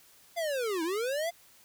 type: linear two-way sweep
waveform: square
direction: down then up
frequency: 698.5 to 312.2 to 698.5 Hz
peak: -30 dBFS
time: 0.36-1.31 s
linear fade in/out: 20 ms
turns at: 0.83 s
effects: white hiss -59 dBFS RMS until 1.64 s